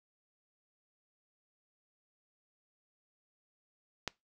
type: click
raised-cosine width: 0.2 ms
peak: -16 dBFS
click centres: 4.077 s
effects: noise-tail reverb RT60 0.2 s tail -22 dB re dry